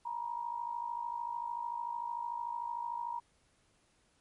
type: tone with amplitude modulation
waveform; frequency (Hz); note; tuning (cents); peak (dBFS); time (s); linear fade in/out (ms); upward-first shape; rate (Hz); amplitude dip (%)
sine; 948; A#5; +29; -32; 0.05-3.2; 10; sine; 53.4; 75
effects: pink hiss -71 dBFS RMS until 4.2 s + MP3 48 kbps